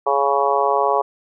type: harmonic tone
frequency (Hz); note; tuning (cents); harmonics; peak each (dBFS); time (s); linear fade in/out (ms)
139.7; C#3; +14; 3 / 4 / 5 / 6 / 7 / 8; -22 / -22 / -22 / -22 / -22 / -22; 0.06-1.02; 10
effects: none